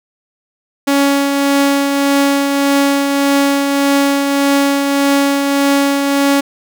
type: tone with tremolo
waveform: sawtooth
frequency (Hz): 279.8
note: C#4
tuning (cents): +16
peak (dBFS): -5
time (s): 0.87-6.41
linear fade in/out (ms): 10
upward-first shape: triangle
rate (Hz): 1.7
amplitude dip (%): 40
effects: none